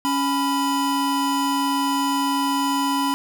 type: tone pair together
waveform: square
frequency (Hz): 277.7 / 992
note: C#4 / B5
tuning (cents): +3 / +7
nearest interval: octave + minor seventh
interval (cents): 2204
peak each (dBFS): -23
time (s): 0.05-3.14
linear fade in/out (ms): 0
effects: none